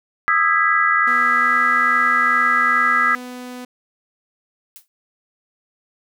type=chord; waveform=sine; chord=E major seventh; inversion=third; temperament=just; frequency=1236.1 / 1318.5 / 1648.1 / 1977.8 Hz; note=D#6 / E6 / G#6 / B6; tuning=-12 / 0 / -14 / +2 cents; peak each=-19 dBFS; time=0.28-3.15 s; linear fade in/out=0 ms
type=tone with pitch glide; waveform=sawtooth; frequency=246.9 to 249.2 Hz; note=B3 to B3; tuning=0 to +16 cents; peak=-27 dBFS; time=1.07-3.65 s; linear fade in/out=5 ms; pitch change=+16 cents; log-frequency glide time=1.37-1.53 s
type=noise with exponential decay; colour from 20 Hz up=blue; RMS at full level=-36 dBFS; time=4.76-4.88 s; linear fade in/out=0 ms; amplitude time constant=25 ms
effects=none